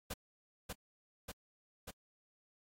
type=noise with echo; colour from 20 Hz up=pink; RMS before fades=-41 dBFS; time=0.1-0.14 s; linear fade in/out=10 ms; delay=590 ms; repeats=3; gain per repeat=-2 dB; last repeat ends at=1.91 s; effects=AAC 48 kbps